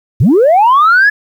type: linear sweep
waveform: sine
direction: up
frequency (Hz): 88.9 to 1724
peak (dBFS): -3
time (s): 0.2-1.1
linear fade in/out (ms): 10
effects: tanh soft clip ceiling -2 dBFS + 7-bit